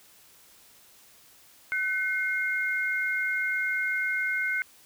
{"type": "tone pair together", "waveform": "sine", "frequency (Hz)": [1511, 2137], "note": ["F#6", "C7"], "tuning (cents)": [36, 36], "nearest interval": "tritone", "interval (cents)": 600, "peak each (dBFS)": -28, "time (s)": [1.72, 4.62], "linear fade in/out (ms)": 0, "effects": ["white hiss -56 dBFS RMS until 4.85 s"]}